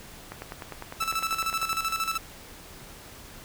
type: click train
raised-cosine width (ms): 0.5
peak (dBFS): -21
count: 15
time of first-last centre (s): 0.32-1.73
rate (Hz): 9.93
type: tone with tremolo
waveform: sawtooth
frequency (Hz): 1318.5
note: E6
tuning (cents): 0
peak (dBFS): -21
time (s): 1-2.18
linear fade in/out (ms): 10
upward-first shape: square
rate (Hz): 13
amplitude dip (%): 65
effects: pink hiss -46 dBFS RMS until 3.44 s